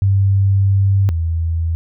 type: tone pair in turn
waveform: sine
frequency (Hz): 98 / 82.41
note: G2 / E2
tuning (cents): 0 / 0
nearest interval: minor third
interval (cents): 300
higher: first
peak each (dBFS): -10 / -15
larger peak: first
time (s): 0.02-1.09 / 1.09-1.75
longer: first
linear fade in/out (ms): 0
effects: none